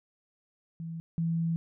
sine tone pair in turn, 164.7 / 165.75 Hz, E3 / E3, -1 / +10 cents, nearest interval unison, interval 11 cents, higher second, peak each -35 / -26 dBFS, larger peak second, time 0.8-1 / 1.18-1.56 s, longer second, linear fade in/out 0 ms, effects none

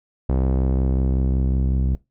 sawtooth tone with low-pass filter sweep, 65.41 Hz, C2, in tune, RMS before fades -20 dBFS, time 0.29-1.95 s, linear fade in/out 0 ms, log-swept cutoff 650 to 200 Hz, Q 0.78, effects noise-tail reverb RT60 0.2 s tail -20 dB re dry

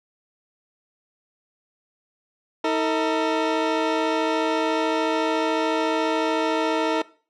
20% pulse tone pair together, 318.7 / 451.1 Hz, D#4 / A4, +42 / +43 cents, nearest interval tritone, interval 601 cents, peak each -18 dBFS, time 2.64-7.02 s, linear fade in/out 5 ms, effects noise-tail reverb RT60 0.4 s tail -19 dB re dry + low-pass 4000 Hz 12 dB/octave

